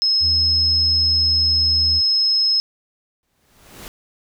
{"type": "tone", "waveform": "sine", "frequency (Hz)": 5170, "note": "E8", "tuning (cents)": -34, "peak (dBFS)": -14, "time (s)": [0.02, 2.6], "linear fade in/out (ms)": 0}
{"type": "tone with pitch glide", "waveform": "triangle", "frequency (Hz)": [85.4, 83.69], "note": ["F2", "E2"], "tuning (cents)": [-38, 27], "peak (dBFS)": -22, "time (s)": [0.2, 2.02], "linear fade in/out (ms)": 50, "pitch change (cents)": -35, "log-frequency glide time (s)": [0.86, 1.82]}
{"type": "noise with exponential growth", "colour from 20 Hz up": "pink", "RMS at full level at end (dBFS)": -34, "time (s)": [3.23, 3.88], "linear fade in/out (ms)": 0, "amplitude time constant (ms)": 140}
{"effects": []}